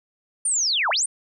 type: linear two-way sweep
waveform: sine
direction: down then up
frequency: 9397 to 587.3 to 9397 Hz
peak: -19 dBFS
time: 0.45-1.06 s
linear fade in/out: 5 ms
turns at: 0.9 s
effects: none